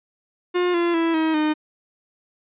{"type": "tone with pitch steps", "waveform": "45% pulse", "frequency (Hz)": [356.9, 343.5, 330.7, 318.3, 306.4], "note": ["F4", "F4", "E4", "D#4", "D#4"], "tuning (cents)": [38, -29, 6, 39, -27], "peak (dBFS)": -18, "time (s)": [0.54, 1.54], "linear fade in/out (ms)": 20, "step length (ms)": 200, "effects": ["resampled to 8000 Hz"]}